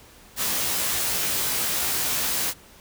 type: noise with comb filter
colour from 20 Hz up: white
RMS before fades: -25 dBFS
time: 0.36-2.54 s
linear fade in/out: 50 ms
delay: 16 ms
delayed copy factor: +0.75
effects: pink hiss -50 dBFS RMS until 2.8 s